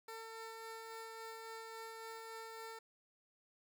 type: tone with tremolo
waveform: 15% pulse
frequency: 449.6 Hz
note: A4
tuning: 37 cents sharp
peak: -40 dBFS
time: 0.08-2.79 s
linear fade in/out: 5 ms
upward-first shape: sine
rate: 3.6 Hz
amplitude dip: 25%
effects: none